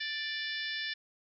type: harmonic tone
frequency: 587.3 Hz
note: D5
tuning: in tune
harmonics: 3 / 4 / 5 / 6 / 7 / 8 / 9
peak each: -37 / -44 / -44 / -40 / -46 / -46 / -44 dBFS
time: 0-0.94 s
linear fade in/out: 10 ms
effects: none

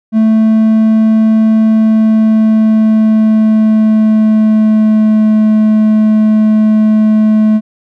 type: tone with pitch glide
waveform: triangle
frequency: 220 to 215.8 Hz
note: A3 to A3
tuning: 0 to -33 cents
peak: -3 dBFS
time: 0.12-7.61 s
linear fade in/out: 50 ms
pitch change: -33 cents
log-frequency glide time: 1.66-5.37 s
effects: none

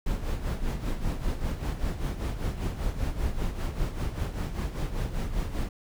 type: noise with tremolo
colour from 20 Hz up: brown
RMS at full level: -27 dBFS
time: 0.06-5.69 s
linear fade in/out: 5 ms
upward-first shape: sine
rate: 5.1 Hz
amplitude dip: 65%
effects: none

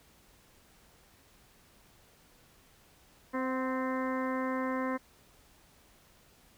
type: harmonic tone with a mistuned harmonic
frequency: 260 Hz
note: C4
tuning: 11 cents flat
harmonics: 1 / 2 / 3 / 4 / 5 / 6 / 7 / 8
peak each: -33 / -36 / -46 / -37 / -45 / -46 / -43 / -47 dBFS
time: 3.33-4.98 s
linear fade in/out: 20 ms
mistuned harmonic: 3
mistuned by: -40 cents
effects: pink hiss -62 dBFS RMS until 6.57 s

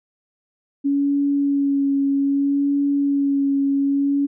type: tone with vibrato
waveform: sine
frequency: 280 Hz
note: C#4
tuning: 18 cents sharp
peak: -16 dBFS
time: 0.84-4.27 s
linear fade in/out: 20 ms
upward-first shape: sine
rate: 0.63 Hz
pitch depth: 18 cents each way
effects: none

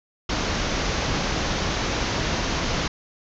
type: low-pass noise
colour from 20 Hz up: pink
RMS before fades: -25 dBFS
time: 0.29-2.88 s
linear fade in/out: 5 ms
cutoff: 6600 Hz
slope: 96 dB/octave
effects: none

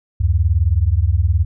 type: beating tone pair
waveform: sine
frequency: 73.42 / 92.42 Hz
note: D2 / F#2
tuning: 0 / -1 cents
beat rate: 19 Hz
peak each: -15 / -15 dBFS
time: 0.2-1.45 s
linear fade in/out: 10 ms
effects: none

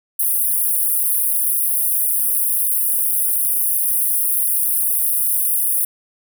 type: high-pass noise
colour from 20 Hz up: pink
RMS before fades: -18 dBFS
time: 0.19-5.85 s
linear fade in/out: 5 ms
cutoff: 9500 Hz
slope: 96 dB/octave
effects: none

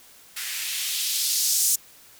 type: noise with band-pass filter sweep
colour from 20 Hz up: violet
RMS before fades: -25 dBFS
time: 0.36-1.76 s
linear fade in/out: 10 ms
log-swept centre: 1800 to 7000 Hz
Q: 1.5
effects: white hiss -51 dBFS RMS until 2.19 s

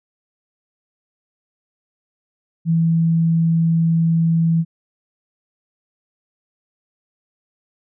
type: tone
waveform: sine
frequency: 164.81 Hz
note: E3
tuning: in tune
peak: -13 dBFS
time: 2.65-4.65 s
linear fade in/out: 50 ms
effects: none

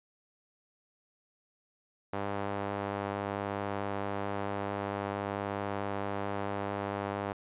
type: tone with band-pass filter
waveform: sawtooth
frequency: 100.5 Hz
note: G2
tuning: 44 cents sharp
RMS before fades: -35 dBFS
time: 2.13-7.33 s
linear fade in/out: 5 ms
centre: 780 Hz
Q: 0.9
effects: resampled to 8000 Hz

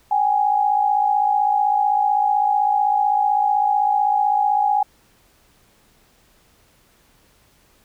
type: tone pair together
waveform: sine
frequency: 774.2 / 830 Hz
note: G5 / G#5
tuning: -22 / -1 cents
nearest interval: minor second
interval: 121 cents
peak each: -21 / -16 dBFS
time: 0.11-4.83 s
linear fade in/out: 5 ms
effects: pink hiss -57 dBFS RMS until 7.84 s

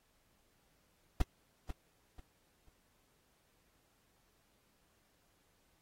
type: noise with echo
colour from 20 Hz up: brown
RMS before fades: -26 dBFS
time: 1.2-1.22 s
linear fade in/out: 5 ms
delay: 490 ms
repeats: 3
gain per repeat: -11 dB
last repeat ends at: 2.69 s
effects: pink hiss -74 dBFS RMS until 5.81 s + AAC 48 kbps

